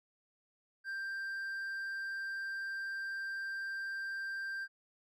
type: tone with hard clipping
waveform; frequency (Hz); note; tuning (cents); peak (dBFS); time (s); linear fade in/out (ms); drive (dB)
sine; 1579; G6; +12; -38; 0.84-4.68; 50; 3
effects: none